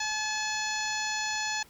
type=harmonic tone; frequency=858 Hz; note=A5; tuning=44 cents flat; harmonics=1 / 2 / 3 / 4 / 5 / 6 / 7 / 8; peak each=-35 / -34 / -37 / -41 / -37 / -42 / -39 / -39 dBFS; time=0-1.63 s; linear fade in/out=5 ms; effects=pink hiss -57 dBFS RMS until 1.69 s